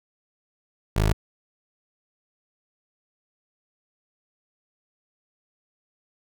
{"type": "tone", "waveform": "20% pulse", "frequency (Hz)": 52.2, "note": "G#1", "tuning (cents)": 10, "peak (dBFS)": -14, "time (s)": [0.96, 1.13], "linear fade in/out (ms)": 5, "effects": []}